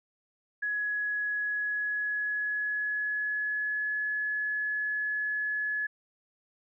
sine tone with pitch glide, 1681 to 1702.5 Hz, G#6 to G#6, +20 to +42 cents, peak -28 dBFS, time 0.62-5.87 s, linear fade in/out 10 ms, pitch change +22 cents, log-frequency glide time 1.36-3.95 s, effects none

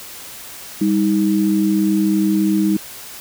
sine tone pair together, 198.75 / 315.5 Hz, G3 / D#4, +24 / +24 cents, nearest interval minor sixth, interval 800 cents, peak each -16 dBFS, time 0.81-2.77 s, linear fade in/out 5 ms, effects white hiss -35 dBFS RMS until 3.2 s

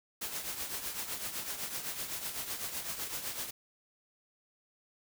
white noise with tremolo, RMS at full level -36 dBFS, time 0.21-3.51 s, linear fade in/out 10 ms, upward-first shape triangle, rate 7.9 Hz, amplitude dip 65%, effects none

